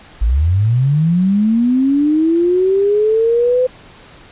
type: linear sweep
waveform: sine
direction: up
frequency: 49 to 512 Hz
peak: -10 dBFS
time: 0.21-3.67 s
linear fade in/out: 10 ms
effects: pink hiss -41 dBFS RMS until 4.31 s + resampled to 8000 Hz